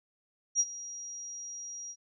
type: tone with ADSR envelope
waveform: sine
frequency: 5720 Hz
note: F8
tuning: 41 cents sharp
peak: -21 dBFS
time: 0.55-1.96 s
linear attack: 49 ms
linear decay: 44 ms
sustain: -18 dB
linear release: 55 ms
effects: none